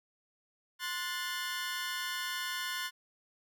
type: chord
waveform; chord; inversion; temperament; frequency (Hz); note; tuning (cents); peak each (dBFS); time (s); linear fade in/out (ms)
20% pulse; F# diminished; second; equal with one note detuned; 1046.5 / 1463 / 1760; C6 / F#6 / A6; 0 / -20 / 0; -35 / -34 / -34; 0.79-2.91; 50
effects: none